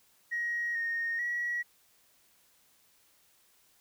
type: tone with pitch steps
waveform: sine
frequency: 1890 / 1851 / 1921 Hz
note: A#6 / A#6 / B6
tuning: +23 / -13 / -48 cents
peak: -29 dBFS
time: 0.31-1.63 s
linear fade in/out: 20 ms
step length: 440 ms
effects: tanh soft clip ceiling -25 dBFS + white hiss -66 dBFS RMS until 3.8 s